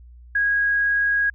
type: tone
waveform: sine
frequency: 1647 Hz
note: G#6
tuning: 15 cents flat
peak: -17 dBFS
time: 0.35-1.3 s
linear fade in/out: 5 ms
effects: added 60 Hz sine -42 dBFS peak until 1.34 s